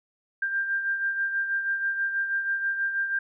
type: beating tone pair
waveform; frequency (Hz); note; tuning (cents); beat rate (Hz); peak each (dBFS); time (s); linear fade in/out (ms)
sine; 1588 / 1594.2; G6 / G6; +22 / +29; 6.2; -25 / -34; 0.42-3.19; 5
effects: none